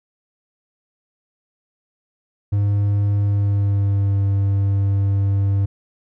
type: tone with pitch glide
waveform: triangle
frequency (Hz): 101.6 to 98.94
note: G#2 to G2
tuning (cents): -38 to +17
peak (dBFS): -13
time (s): 2.52-5.66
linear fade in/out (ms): 10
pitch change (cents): -45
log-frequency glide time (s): 3.2-4.22
effects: none